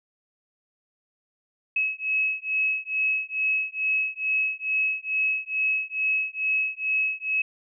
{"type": "beating tone pair", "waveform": "sine", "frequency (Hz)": [2570, 2572.3], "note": ["E7", "E7"], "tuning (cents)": [-45, -43], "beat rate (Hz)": 2.3, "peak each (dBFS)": [-26, -26], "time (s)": [1.76, 7.42], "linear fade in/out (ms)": 5, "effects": []}